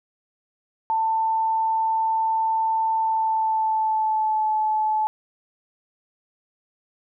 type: tone with pitch glide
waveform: sine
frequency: 890 to 863.7 Hz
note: A5 to A5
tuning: +20 to -32 cents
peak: -19 dBFS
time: 0.9-5.07 s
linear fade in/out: 0 ms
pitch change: -52 cents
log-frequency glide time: 2.98-4.5 s
effects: none